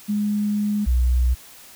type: tone pair in turn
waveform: sine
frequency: 207.7 / 61.96 Hz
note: G#3 / B1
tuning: 0 / +6 cents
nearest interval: octave + major sixth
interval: 2094 cents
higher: first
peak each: -19 / -15 dBFS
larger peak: second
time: 0.08-0.86 / 0.86-1.35 s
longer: first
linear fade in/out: 20 ms
effects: white hiss -45 dBFS RMS until 1.75 s